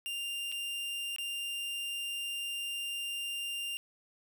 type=tone with dropouts; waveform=45% pulse; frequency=2794 Hz; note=F7; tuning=in tune; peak=-35 dBFS; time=0.06-3.77 s; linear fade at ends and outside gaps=0 ms; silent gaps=0.517-0.523 / 1.162-1.184 s; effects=none